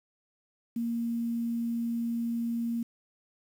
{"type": "tone", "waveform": "sine", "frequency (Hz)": 233.1, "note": "A#3", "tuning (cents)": 0, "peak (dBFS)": -28, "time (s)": [0.76, 2.83], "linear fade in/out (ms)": 5, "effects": ["9-bit"]}